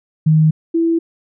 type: tone pair in turn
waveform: sine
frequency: 156.5 / 331.6 Hz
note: D#3 / E4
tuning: +10 / +10 cents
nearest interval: octave + minor second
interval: 1300 cents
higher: second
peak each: -8 / -12 dBFS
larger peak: first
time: 0.26-0.51 / 0.74-0.99 s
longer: neither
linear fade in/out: 10 ms
effects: none